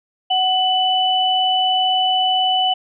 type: tone pair together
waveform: sine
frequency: 746 / 2987 Hz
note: F#5 / F#7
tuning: +14 / +16 cents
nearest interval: 2 octaves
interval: 2402 cents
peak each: -17 dBFS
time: 0.3-2.74 s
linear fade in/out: 10 ms
effects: none